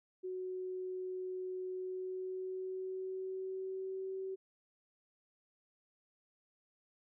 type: tone with pitch glide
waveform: sine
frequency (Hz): 370 to 381.3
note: F#4 to G4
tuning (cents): 0 to -48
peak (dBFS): -38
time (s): 0.23-4.36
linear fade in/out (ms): 20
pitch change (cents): +52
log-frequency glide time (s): 1.69-4.14
effects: none